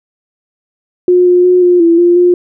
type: tone with pitch steps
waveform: sine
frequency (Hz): 359.6 / 357.2 / 362.1 / 355.3 / 335.8 / 348.6 / 354.9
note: F#4 / F4 / F#4 / F4 / E4 / F4 / F4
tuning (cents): -49 / +39 / -37 / +30 / +32 / -3 / +28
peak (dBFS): -4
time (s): 1.08-2.34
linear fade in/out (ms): 2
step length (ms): 180
effects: none